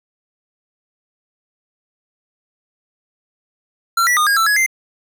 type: tone with pitch steps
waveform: square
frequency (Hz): 1363 / 1949 / 1224 / 1629 / 1331 / 1678 / 2084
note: F6 / B6 / D#6 / G#6 / E6 / G#6 / C7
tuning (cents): -43 / -23 / -29 / -34 / +16 / +17 / -7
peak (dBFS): -13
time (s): 3.97-4.663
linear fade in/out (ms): 5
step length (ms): 99
effects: none